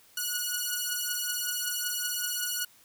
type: beating tone pair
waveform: 5% pulse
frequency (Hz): 1455 / 1460.3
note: F#6 / F#6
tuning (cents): -29 / -23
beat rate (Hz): 5.3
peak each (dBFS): -21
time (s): 0.17-2.65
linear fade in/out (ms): 5
effects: white hiss -59 dBFS RMS until 2.84 s